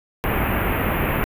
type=band-stop noise; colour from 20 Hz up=pink; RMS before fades=-21 dBFS; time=0.24-1.24 s; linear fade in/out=0 ms; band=2700 to 13000 Hz; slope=48 dB/octave; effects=resampled to 32000 Hz